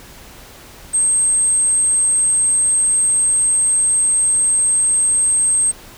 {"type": "tone", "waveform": "sine", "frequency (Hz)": 8372, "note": "C9", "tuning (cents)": 0, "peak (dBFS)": -12, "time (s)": [0.93, 5.72], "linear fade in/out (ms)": 20, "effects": ["pink hiss -40 dBFS RMS until 5.97 s"]}